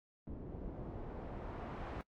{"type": "noise with low-pass filter sweep", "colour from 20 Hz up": "pink", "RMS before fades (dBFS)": -45, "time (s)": [0.27, 2.01], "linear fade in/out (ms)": 0, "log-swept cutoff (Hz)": [360, 1500], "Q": 0.8, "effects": ["noise-tail reverb RT60 0.1 s tail -25 dB re dry", "AAC 64 kbps"]}